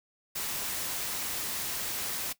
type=noise; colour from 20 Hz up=white; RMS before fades=-34 dBFS; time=0.35-2.33 s; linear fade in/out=10 ms; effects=noise-tail reverb RT60 0.1 s tail -17 dB re dry